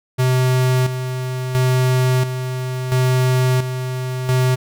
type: tone with tremolo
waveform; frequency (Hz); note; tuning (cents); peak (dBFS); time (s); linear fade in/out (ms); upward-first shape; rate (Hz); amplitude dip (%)
square; 128.1; C3; -36; -14; 0.18-4.56; 20; square; 0.73; 60
effects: none